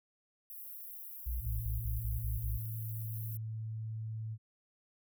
pink high-pass noise, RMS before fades -47 dBFS, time 0.5-3.37 s, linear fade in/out 0 ms, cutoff 12000 Hz, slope 48 dB/octave
sine tone bursts, 59.8 Hz, A#1, 45 cents sharp, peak -33 dBFS, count 7, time 1.26-2.58 s, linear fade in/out 10 ms, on 150 ms, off 45 ms
sine tone with pitch glide, 113 to 110.42 Hz, A2 to A2, +47 to +7 cents, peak -37 dBFS, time 1.4-4.38 s, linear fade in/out 50 ms, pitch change -40 cents, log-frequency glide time 2.2-2.88 s
effects none

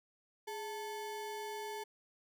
square ring-modulated tone, 652 Hz, E5, 19 cents flat, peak -38 dBFS, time 0.47-1.84 s, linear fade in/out 10 ms, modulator 234 Hz, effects none

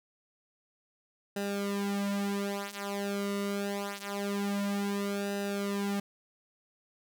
sawtooth tone with flanger, 200.8 Hz, G3, 42 cents sharp, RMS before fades -33 dBFS, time 1.36-6 s, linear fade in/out 5 ms, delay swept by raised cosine 0.9 to 6.2 ms, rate 0.25 Hz, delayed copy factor -0.85, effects none

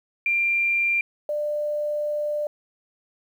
sine tone pair in turn, 2379 / 594.8 Hz, D7 / D5, +22 / +22 cents, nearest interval 2 octaves, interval 2400 cents, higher first, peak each -19 / -23 dBFS, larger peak first, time 0.26-1.01 / 1.29-2.47 s, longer second, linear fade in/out 2 ms, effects 9-bit

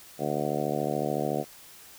harmonic tone, 73.8 Hz, D2, 9 cents sharp, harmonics 2 / 3 / 4 / 5 / 6 / 7 / 8 / 9 / 10, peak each -35 / -35 / -35 / -35 / -35 / -35 / -35 / -35 / -35 dBFS, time 0.18-1.45 s, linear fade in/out 50 ms, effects white hiss -50 dBFS RMS until 1.98 s

